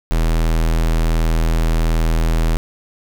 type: tone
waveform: square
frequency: 40.67 Hz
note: E1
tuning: 23 cents flat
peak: -14 dBFS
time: 0.11-2.57 s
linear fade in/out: 0 ms
effects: none